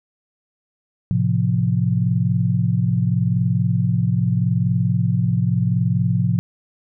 sine chord, F major, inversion first, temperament equal, 110 / 130.81 / 174.61 Hz, A2 / C3 / F3, 0 / 0 / 0 cents, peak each -20 dBFS, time 1.11-6.39 s, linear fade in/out 0 ms, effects none

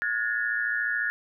sine tone cluster, 1446 / 1684 / 1798 Hz, F#6 / G#6 / A6, -40 / +24 / +37 cents, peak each -29 / -28 / -31 dBFS, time 0.02-1.1 s, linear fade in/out 0 ms, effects none

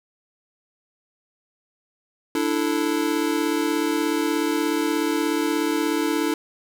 square chord, D suspended second, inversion none, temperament just, 293.7 / 330.4 / 440.5 Hz, D4 / E4 / A4, 0 / +4 / +2 cents, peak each -25 / -25 / -28 dBFS, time 2.35-6.34 s, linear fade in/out 2 ms, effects none

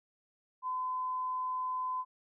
sine tone, 1018 Hz, C6, 48 cents flat, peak -32 dBFS, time 0.62-2.05 s, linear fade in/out 50 ms, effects none

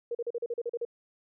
sine tone bursts, 472.3 Hz, A#4, 23 cents sharp, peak -29 dBFS, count 10, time 0.11-0.851 s, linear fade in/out 5 ms, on 39 ms, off 39 ms, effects none

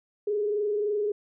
sine tone with frequency modulation, 416.4 Hz, G#4, 5 cents sharp, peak -24 dBFS, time 0.27-1.12 s, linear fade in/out 5 ms, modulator 23.3 Hz, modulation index 0.54, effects none

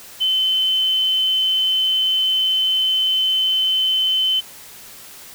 sine tone, 3059 Hz, G7, 43 cents flat, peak -15 dBFS, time 0.2-4.41 s, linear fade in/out 20 ms, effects white hiss -40 dBFS RMS until 5.34 s

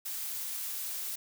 blue noise, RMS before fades -37 dBFS, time 0.05-1.16 s, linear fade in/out 10 ms, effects none

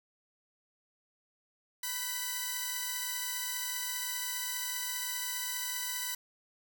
5% pulse tone cluster, 994 / 1514 / 1973 Hz, B5 / F#6 / B6, +11 / +39 / -2 cents, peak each -28 / -29 / -26 dBFS, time 1.83-6.15 s, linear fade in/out 5 ms, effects none

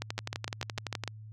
two click trains, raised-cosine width 0.2 ms, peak -16 / -16 dBFS, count 7 / 13, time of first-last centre 0.18-1.077 / 0.02-1.037 s, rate 6.69 / 11.8 Hz, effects added 108 Hz sine -44 dBFS peak until 1.32 s

